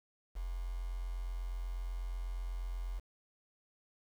sine tone with quantisation, 44.11 Hz, F1, 18 cents sharp, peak -36 dBFS, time 0.35-3 s, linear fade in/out 20 ms, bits 9, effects none

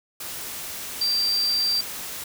sine tone in noise, 4699 Hz, D8, in tune, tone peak -20 dBFS, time 1.01-1.81 s, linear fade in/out 5 ms, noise white, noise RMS -34 dBFS, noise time 0.2-2.24 s, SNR +11 dB, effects none

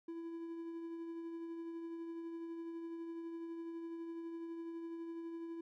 triangle tone with tremolo, 333.1 Hz, E4, 18 cents sharp, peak -39 dBFS, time 0.08-5.61 s, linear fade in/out 5 ms, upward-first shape triangle, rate 12 Hz, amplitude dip 35%, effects none

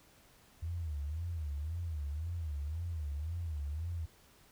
sine tone with vibrato, 78.6 Hz, D#2, 18 cents sharp, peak -35 dBFS, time 0.62-4.06 s, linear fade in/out 10 ms, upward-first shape sine, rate 1.9 Hz, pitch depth 170 cents each way, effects pink hiss -63 dBFS RMS until 4.51 s

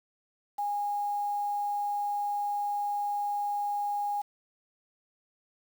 sine tone with quantisation, 820 Hz, G#5, 22 cents flat, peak -28 dBFS, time 0.58-4.22 s, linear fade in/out 10 ms, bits 8, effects none

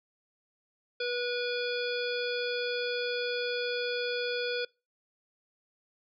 harmonic tone, 487.3 Hz, B4, 23 cents flat, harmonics 1 / 3 / 5 / 7 / 9 / 10, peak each -32 / -37 / -39 / -40 / -42 / -42 dBFS, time 1-4.65 s, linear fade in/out 5 ms, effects noise-tail reverb RT60 0.3 s tail -26 dB re dry

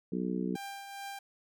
harmonic tone, 61.74 Hz, B1, in tune, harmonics 3 / 4 / 5 / 6 / 7, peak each -34 / -36 / -38 / -40 / -41 dBFS, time 0.12-0.56 s, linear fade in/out 5 ms
sawtooth tone with tremolo, 794 Hz, G5, 22 cents sharp, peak -35 dBFS, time 0.55-1.19 s, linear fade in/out 5 ms, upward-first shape triangle, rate 2.4 Hz, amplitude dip 50%
effects none

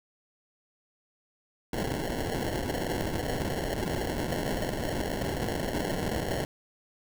blue noise with sample-and-hold, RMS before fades -31 dBFS, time 1.73-6.45 s, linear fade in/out 2 ms, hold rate 1225 Hz, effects none

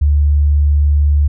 sine tone, 73 Hz, D2, 10 cents flat, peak -8 dBFS, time 0.01-1.28 s, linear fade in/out 10 ms, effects none

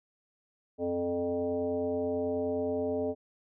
sine tone with frequency modulation, 434.7 Hz, A4, 21 cents flat, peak -28 dBFS, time 0.78-3.15 s, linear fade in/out 50 ms, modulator 172 Hz, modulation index 1.2, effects none

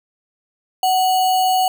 sine tone with sample-and-hold, 746 Hz, F#5, 14 cents sharp, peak -13 dBFS, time 0.83-1.68 s, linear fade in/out 2 ms, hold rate 3675 Hz, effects none

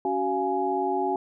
sine tone cluster, 279.4 / 376.7 / 696 / 836 Hz, C#4 / F#4 / F5 / G#5, +14 / +31 / -6 / +11 cents, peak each -32 / -27 / -31 / -27 dBFS, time 0.05-1.16 s, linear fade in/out 2 ms, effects none

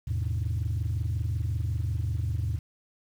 sine tone cluster, 80.3 / 105.7 / 125.9 Hz, E2 / G#2 / B2, -45 / +31 / +34 cents, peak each -28 / -28 / -32 dBFS, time 0.07-2.59 s, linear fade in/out 10 ms, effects tanh soft clip ceiling -22 dBFS + 9-bit

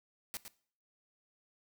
white noise with echo, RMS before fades -40 dBFS, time 0.34-0.37 s, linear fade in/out 0 ms, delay 110 ms, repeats 1, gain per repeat -8 dB, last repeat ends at 0.48 s, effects noise-tail reverb RT60 0.5 s tail -19 dB re dry

